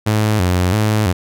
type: tone with vibrato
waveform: sawtooth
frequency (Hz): 98.4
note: G2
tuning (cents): +7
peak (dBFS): -9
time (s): 0.06-1.13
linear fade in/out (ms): 10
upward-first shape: square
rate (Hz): 1.5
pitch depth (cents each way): 150
effects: none